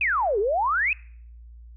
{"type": "exponential two-way sweep", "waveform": "sine", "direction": "down then up", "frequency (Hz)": [2637, 382.9, 2637], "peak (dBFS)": -20, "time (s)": [0.01, 0.93], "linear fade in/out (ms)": 2, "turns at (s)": 0.39, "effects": ["noise-tail reverb RT60 0.6 s tail -25 dB re dry", "added 58 Hz sine -42 dBFS peak until 1.76 s"]}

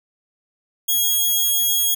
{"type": "tone", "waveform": "5% pulse", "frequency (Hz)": 3301, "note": "G#7", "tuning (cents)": -11, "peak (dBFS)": -8, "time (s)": [0.88, 1.95], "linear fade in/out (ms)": 10, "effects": []}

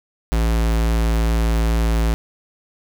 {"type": "tone", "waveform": "square", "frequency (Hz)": 56.1, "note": "A1", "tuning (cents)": 34, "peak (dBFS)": -16, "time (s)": [0.32, 2.14], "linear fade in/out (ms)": 0, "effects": []}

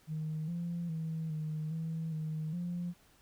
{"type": "tone with pitch steps", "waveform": "sine", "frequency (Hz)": [156, 171.4, 160.7, 154.9, 161.9, 156.2, 175], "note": ["D#3", "F3", "E3", "D#3", "E3", "D#3", "F3"], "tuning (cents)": [5, -32, -44, -7, -31, 7, 4], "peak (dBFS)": -33, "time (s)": [0.07, 2.94], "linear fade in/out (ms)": 50, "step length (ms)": 410, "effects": ["tanh soft clip ceiling -30 dBFS", "pink hiss -65 dBFS RMS until 3.21 s"]}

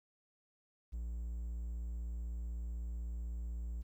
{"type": "tone", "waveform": "triangle", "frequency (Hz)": 58, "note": "A#1", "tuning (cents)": -8, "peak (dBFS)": -36, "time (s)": [0.92, 3.83], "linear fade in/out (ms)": 20, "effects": ["12-bit"]}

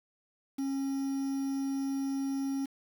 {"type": "tone with quantisation", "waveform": "triangle", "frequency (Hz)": 272.2, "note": "C#4", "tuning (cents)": -31, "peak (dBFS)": -28, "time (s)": [0.58, 2.66], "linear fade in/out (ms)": 10, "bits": 8, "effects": []}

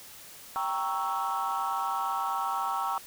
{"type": "chord", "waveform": "sine", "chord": "G diminished seventh", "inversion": "none", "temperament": "equal", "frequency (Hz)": [784, 932.3, 1108.7, 1318.5], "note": ["G5", "Bb5", "Db6", "Fb6"], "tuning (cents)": [0, 0, 0, 0], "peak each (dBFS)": -32, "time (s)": [0.56, 2.98], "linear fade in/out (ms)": 0, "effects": ["tanh soft clip ceiling -22 dBFS", "white hiss -48 dBFS RMS until 3.06 s"]}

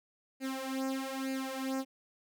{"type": "tone with flanger", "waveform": "sawtooth", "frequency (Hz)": 265.8, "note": "C4", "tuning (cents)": 27, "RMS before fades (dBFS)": -36, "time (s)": [0.4, 1.85], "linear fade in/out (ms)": 50, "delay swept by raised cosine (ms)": [0.43, 3.63], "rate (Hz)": 1.1, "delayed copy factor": 0.8, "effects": []}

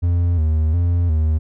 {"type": "tone with vibrato", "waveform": "triangle", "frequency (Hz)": 82.41, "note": "E2", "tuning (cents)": 0, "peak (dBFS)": -12, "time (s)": [0.02, 1.39], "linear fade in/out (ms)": 20, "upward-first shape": "square", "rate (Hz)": 1.4, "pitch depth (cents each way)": 89, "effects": []}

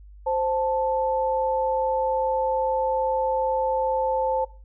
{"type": "tone pair together", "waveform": "sine", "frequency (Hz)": [523.3, 878.8], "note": ["C5", "A5"], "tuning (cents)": [0, -2], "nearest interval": "major sixth", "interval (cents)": 898, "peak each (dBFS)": -24, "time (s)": [0.26, 4.45], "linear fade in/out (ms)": 10, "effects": ["noise-tail reverb RT60 0.3 s tail -17 dB re dry", "added 50 Hz sine -43 dBFS peak until 4.64 s"]}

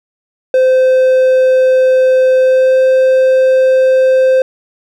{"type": "tone with pitch glide", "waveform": "triangle", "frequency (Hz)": [517, 520.9], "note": ["C5", "C5"], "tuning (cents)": [-21, -8], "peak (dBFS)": -4, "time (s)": [0.54, 4.42], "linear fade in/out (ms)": 2, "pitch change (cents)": 13, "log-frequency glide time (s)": [2.39, 2.79], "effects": []}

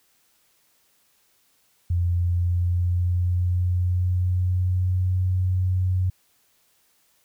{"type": "tone with pitch glide", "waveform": "sine", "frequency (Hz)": [87.31, 92.13], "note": ["F2", "F#2"], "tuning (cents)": [0, -7], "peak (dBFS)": -19, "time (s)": [1.9, 6.1], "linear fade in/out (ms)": 5, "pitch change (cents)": 93, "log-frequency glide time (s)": [2.08, 5.21], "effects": ["white hiss -64 dBFS RMS until 7.24 s"]}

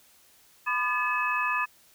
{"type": "tone cluster", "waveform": "sine", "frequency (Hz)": [1002, 1213, 1717, 2573], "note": ["B5", "D#6", "A6", "E7"], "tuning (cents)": [25, -44, -43, -43], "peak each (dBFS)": -30, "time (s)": [0.66, 1.66], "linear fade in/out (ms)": 20, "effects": ["white hiss -59 dBFS RMS until 1.94 s"]}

